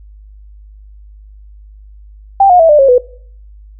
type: tone with pitch steps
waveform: sine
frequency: 787 / 717.5 / 654.2 / 596.4 / 543.8 / 495.8 Hz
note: G5 / F5 / E5 / D5 / C#5 / B4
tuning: +7 / +47 / -13 / +27 / -33 / +7 cents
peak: -3 dBFS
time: 2.4-2.982 s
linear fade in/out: 5 ms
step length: 97 ms
effects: noise-tail reverb RT60 0.6 s tail -22 dB re dry + added 51 Hz sine -34 dBFS peak until 3.79 s